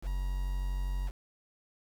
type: tone with quantisation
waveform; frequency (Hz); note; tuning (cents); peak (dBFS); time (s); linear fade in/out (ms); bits
triangle; 46.25; F#1; 0; -28; 0.02-1.12; 50; 8
effects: none